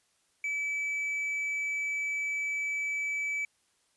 triangle tone, 2300 Hz, D7, 37 cents flat, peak -28 dBFS, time 0.44-3.45 s, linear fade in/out 2 ms, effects white hiss -71 dBFS RMS until 3.96 s + resampled to 24000 Hz

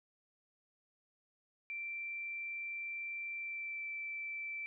sine tone with pitch glide, 2349 to 2330 Hz, D7 to D7, 0 to -14 cents, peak -39 dBFS, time 1.7-4.66 s, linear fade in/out 0 ms, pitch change -14 cents, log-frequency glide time 3.35-3.86 s, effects none

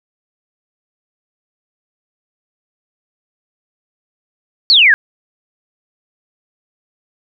sine exponential sweep, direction down, 4617 to 1568 Hz, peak -5 dBFS, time 4.7-4.94 s, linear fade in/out 0 ms, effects none

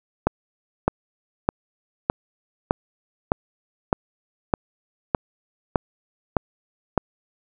click train, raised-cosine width 1 ms, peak -3 dBFS, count 12, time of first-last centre 0.27-6.977 s, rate 1.64 Hz, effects none

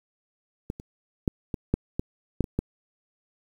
clicks, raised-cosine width 3 ms, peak -17 / -26 / -9 / -16 / -8 / -13 / -8 / -20 / -11 dBFS, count 9, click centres 0.701 / 0.799 / 1.278 / 1.542 / 1.74 / 1.995 / 2.407 / 2.442 / 2.59 s, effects 8-bit

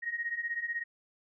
sine beating tone pair, 1864.7 / 1880.7 Hz, A#6 / A#6, 0 / +15 cents, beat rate 16 Hz, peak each -37 / -34 dBFS, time 0.02-0.84 s, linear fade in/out 20 ms, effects none

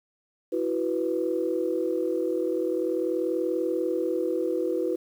sine chord, E suspended second, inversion none, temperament equal, 329.6 / 370 / 493.9 Hz, E4 / F#4 / B4, 0 / 0 / 0 cents, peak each -28 dBFS, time 0.52-4.96 s, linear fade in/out 10 ms, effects tanh soft clip ceiling -14 dBFS + 9-bit

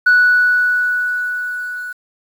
sine tone with level ramp, 1476 Hz, F#6, 5 cents flat, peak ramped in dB -5 to -24 dBFS, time 0.06-1.93 s, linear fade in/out 10 ms, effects tanh soft clip ceiling -5 dBFS + 7-bit

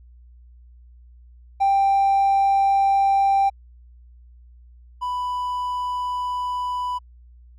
triangle tone pair in turn, 787 / 991.6 Hz, G5 / B5, +7 / +7 cents, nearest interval major third, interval 400 cents, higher second, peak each -12 / -21 dBFS, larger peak first, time 1.6-3.5 / 5.01-6.99 s, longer second, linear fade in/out 20 ms, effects tanh soft clip ceiling -11 dBFS + added 60 Hz sine -45 dBFS peak until 7.58 s

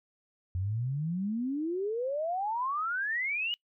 sine exponential sweep, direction up, 87.8 to 2960 Hz, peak -29 dBFS, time 0.55-3.54 s, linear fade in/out 0 ms, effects noise-tail reverb RT60 0.1 s tail -23 dB re dry

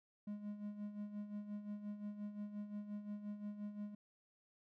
triangle tone with tremolo, 207.2 Hz, G#3, 4 cents flat, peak -39 dBFS, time 0.27-3.95 s, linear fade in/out 5 ms, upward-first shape sine, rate 5.7 Hz, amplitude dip 65%, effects none

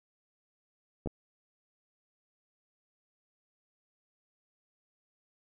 clicks, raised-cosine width 2 ms, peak -22 dBFS, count 2, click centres 1.06 / 1.073 s, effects none

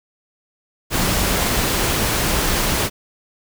sine tone in noise, 188.4 Hz, F#3, 32 cents sharp, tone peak -27 dBFS, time 0.97-1.38 s, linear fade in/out 50 ms, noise pink, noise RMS -19 dBFS, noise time 0.9-2.9 s, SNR -11 dB, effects none

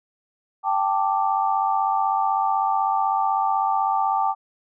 sine chord, G suspended second, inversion none, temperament equal, 784 / 880 / 1174.7 Hz, G5 / A5 / D6, 0 / 0 / 0 cents, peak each -22 / -23 / -25 dBFS, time 0.63-4.35 s, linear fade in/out 50 ms, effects none

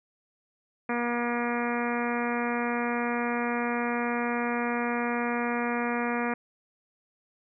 harmonic tone, 239.1 Hz, A#3, 44 cents sharp, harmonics 1 / 2 / 3 / 4 / 5 / 6 / 7 / 8 / 9 / 10, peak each -30 / -33 / -35 / -36 / -37 / -38 / -38 / -39 / -40 / -40 dBFS, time 0.89-6.34 s, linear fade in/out 5 ms, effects none

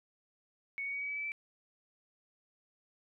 sine tone with pitch steps, 2221 / 2238 / 2255 / 2272 / 2289 / 2306 / 2323 Hz, C#7 / C#7 / C#7 / C#7 / D7 / D7 / D7, +3 / +16 / +29 / +42 / -45 / -32 / -20 cents, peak -35 dBFS, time 0.78-1.319 s, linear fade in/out 0 ms, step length 77 ms, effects none

